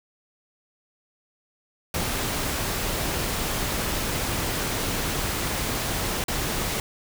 pink noise with dropouts, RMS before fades -27 dBFS, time 1.94-6.8 s, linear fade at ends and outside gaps 2 ms, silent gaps 6.24-6.282 s, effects none

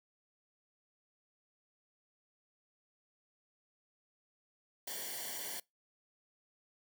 white noise with comb filter, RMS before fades -42 dBFS, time 4.87-5.6 s, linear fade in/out 5 ms, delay 0.78 ms, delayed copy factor -0.85, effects noise-tail reverb RT60 0.2 s tail -25 dB re dry

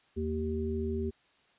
sine tone cluster, 80.8 / 229.7 / 387.6 Hz, E2 / A#3 / G4, -34 / -25 / -20 cents, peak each -34 / -35 / -34 dBFS, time 0.16-1.11 s, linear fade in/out 20 ms, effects white hiss -66 dBFS RMS until 1.58 s + resampled to 8000 Hz

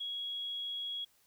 sine tone, 3322 Hz, G#7, in tune, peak -36 dBFS, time 0-1.05 s, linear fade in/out 10 ms, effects white hiss -69 dBFS RMS until 1.26 s

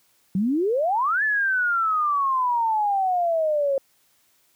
sine exponential two-way sweep, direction up then down, 178.9 to 1760 to 538 Hz, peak -19 dBFS, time 0.35-3.78 s, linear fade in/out 2 ms, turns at 1.23 s, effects white hiss -63 dBFS RMS until 4.55 s + high-pass 60 Hz 12 dB/octave

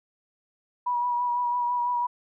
sine tone with vibrato, 971 Hz, B5, 30 cents flat, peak -23 dBFS, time 0.86-2.07 s, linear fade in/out 10 ms, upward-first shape sine, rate 6 Hz, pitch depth 24 cents each way, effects none

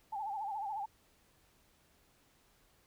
sine tone with vibrato, 830.6 Hz, G#5, in tune, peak -36 dBFS, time 0.12-0.86 s, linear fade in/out 10 ms, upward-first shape sine, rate 14 Hz, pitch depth 110 cents each way, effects pink hiss -69 dBFS RMS until 2.86 s

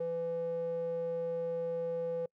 square tone with band-pass filter, 167.4 Hz, E3, 27 cents sharp, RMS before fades -35 dBFS, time 0-2.26 s, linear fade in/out 5 ms, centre 470 Hz, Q 9.4, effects noise-tail reverb RT60 0.1 s tail -26 dB re dry

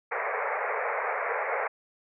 pink band-pass noise, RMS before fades -30 dBFS, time 0.11-1.68 s, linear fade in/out 10 ms, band 430 to 2300 Hz, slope 96 dB/octave, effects none

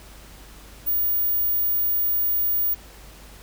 sine tone, 15450 Hz, B9, 39 cents flat, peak -19 dBFS, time 0.86-2.75 s, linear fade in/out 20 ms, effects added 50 Hz sine -45 dBFS peak until 3.42 s + pink hiss -47 dBFS RMS until 3.42 s

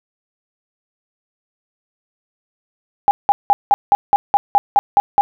sine tone bursts, 810 Hz, G#5, 43 cents flat, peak -7 dBFS, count 11, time 3.08-5.21 s, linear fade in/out 0 ms, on 30 ms, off 180 ms, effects none

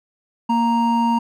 triangle tone pair together, 233.1 / 932.4 Hz, A#3 / A#5, 0 / 0 cents, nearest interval 2 octaves, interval 2400 cents, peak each -16 dBFS, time 0.49-1.19 s, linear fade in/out 10 ms, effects none

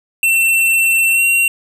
square tone with pitch glide, 2696 to 2745 Hz, E7 to F7, +38 to -31 cents, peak -11 dBFS, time 0.23-1.48 s, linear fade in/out 2 ms, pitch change +31 cents, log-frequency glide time 1.11-1.23 s, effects none

